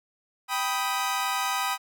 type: chord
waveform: sawtooth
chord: G augmented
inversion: none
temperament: equal with one note detuned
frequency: 784 / 987.8 / 1253.9 Hz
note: G5 / B5 / D#6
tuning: 0 / 0 / +13 cents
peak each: -27 / -26 / -26 dBFS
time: 0.48-1.78 s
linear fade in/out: 50 ms
effects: none